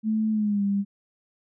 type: tone with pitch glide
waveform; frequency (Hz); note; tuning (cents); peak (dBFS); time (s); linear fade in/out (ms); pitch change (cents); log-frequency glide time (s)
sine; 217.9 to 199.82; A3 to G3; -17 to +33; -21; 0.03-0.85; 50; -150; 0.31-0.63
effects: none